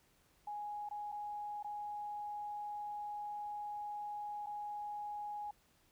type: tone with dropouts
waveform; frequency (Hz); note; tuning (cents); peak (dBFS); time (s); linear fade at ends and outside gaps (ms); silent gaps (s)
sine; 830.6; G#5; 0; -40; 0.47-5.51; 5; 0.89-0.91 / 1.119-1.123 / 1.628-1.644 / 4.462-4.468
effects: pink hiss -71 dBFS RMS until 5.91 s